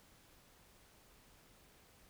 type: silence
effects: pink hiss -65 dBFS RMS until 2.09 s